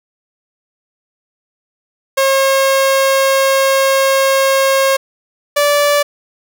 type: tone pair in turn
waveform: sawtooth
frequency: 540 / 580.6 Hz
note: C#5 / D5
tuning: -45 / -20 cents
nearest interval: minor second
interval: 125 cents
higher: second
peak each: -6 dBFS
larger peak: neither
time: 2.17-4.97 / 5.56-6.03 s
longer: first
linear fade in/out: 10 ms
effects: none